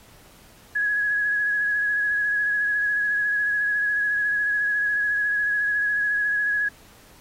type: tone with vibrato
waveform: sine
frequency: 1674 Hz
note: G#6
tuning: 13 cents sharp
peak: -20 dBFS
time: 0.75-6.69 s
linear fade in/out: 10 ms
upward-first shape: sine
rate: 14 Hz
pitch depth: 22 cents each way
effects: pink hiss -52 dBFS RMS until 7.2 s + AAC 48 kbps